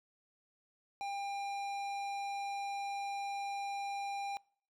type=tone with tanh clipping; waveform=sine; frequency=799 Hz; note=G5; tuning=33 cents sharp; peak=-39 dBFS; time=1.01-4.37 s; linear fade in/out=0 ms; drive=16 dB; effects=noise-tail reverb RT60 0.5 s tail -24 dB re dry